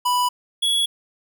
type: tone pair in turn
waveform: square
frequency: 987.8 / 3363 Hz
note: B5 / G#7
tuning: 0 / +21 cents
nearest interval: octave + major sixth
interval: 2121 cents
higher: second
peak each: -18 dBFS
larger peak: neither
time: 0.05-0.29 / 0.62-0.86 s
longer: neither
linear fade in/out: 10 ms
effects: none